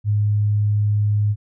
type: tone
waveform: sine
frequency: 104.3 Hz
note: G#2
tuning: 8 cents sharp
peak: -15 dBFS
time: 0.04-1.36 s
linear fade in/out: 50 ms
effects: none